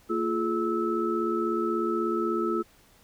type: tone cluster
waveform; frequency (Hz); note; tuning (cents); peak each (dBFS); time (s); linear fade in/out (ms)
sine; 229.7 / 346.4 / 422.7 / 1304; A#3 / F4 / G#4 / E6; -25 / -14 / +31 / -19; -32 / -27 / -32 / -31; 0.09-2.63; 20
effects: pink hiss -59 dBFS RMS until 3.03 s